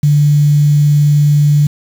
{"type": "tone with quantisation", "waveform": "sine", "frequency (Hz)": 146.83, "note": "D3", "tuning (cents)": 0, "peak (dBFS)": -6, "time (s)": [0.03, 1.67], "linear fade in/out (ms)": 5, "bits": 5, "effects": []}